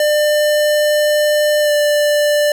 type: tone with pitch glide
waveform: square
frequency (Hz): 598 to 591.1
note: D5 to D5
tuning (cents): +31 to +11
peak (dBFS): -12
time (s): 0-2.52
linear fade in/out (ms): 2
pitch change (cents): -20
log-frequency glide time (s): 1.62-1.71
effects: none